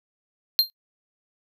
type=tone with exponential decay; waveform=square; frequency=4186 Hz; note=C8; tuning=in tune; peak=-11 dBFS; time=0.59-0.7 s; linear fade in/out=0 ms; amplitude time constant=23 ms; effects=noise-tail reverb RT60 0.1 s tail -24 dB re dry